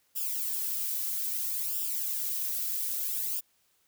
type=noise with flanger; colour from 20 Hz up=violet; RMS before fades=-32 dBFS; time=0.15-3.41 s; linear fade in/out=20 ms; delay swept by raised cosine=0.47 to 2.87 ms; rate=0.61 Hz; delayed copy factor=-0.8; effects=white hiss -70 dBFS RMS until 3.87 s